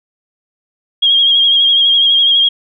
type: tone with vibrato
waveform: sine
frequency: 3255 Hz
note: G#7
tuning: 36 cents flat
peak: -7 dBFS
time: 1.02-2.49 s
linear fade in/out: 10 ms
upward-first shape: sine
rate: 12 Hz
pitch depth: 38 cents each way
effects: none